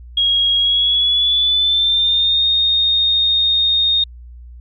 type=tone with pitch glide; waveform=sine; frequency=3290 to 3693 Hz; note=G#7 to A#7; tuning=-17 to -17 cents; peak=-12 dBFS; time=0.17-4.04 s; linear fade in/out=5 ms; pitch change=+200 cents; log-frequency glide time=0.56-2.45 s; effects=added 60 Hz sine -34 dBFS peak until 4.6 s